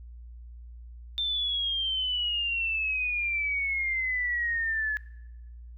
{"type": "exponential sweep", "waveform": "sine", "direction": "down", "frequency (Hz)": [3589, 1707], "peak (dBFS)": -26, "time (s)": [1.18, 4.97], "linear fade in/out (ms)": 0, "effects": ["noise-tail reverb RT60 1.0 s tail -22 dB re dry", "added 59 Hz sine -42 dBFS peak until 5.77 s"]}